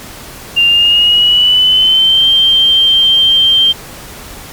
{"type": "tone with pitch glide", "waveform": "sine", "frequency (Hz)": [2793, 3153], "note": ["F7", "G7"], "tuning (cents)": [-1, 9], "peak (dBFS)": -5, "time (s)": [0.56, 3.73], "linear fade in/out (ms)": 20, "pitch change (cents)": 210, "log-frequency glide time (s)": [0.67, 2.27], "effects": ["pink hiss -30 dBFS RMS until 4.52 s", "MP3 96 kbps"]}